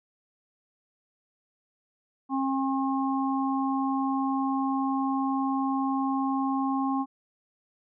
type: harmonic tone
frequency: 269 Hz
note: C4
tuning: 48 cents sharp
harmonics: 1 / 3 / 4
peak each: -26 / -31 / -32 dBFS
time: 2.29-7.06 s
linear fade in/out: 50 ms
effects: none